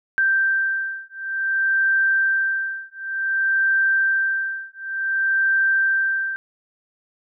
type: beating tone pair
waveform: sine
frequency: 1568 / 1568.55 Hz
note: G6 / G6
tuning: 0 / +1 cents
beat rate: 0.55 Hz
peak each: -21 dBFS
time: 0.18-6.36 s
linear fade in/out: 0 ms
effects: none